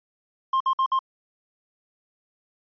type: tone bursts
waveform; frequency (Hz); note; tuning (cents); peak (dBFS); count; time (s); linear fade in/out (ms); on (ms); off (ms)
triangle; 1059; C6; +21; -17; 4; 0.53-0.991; 5; 74; 55
effects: resampled to 11025 Hz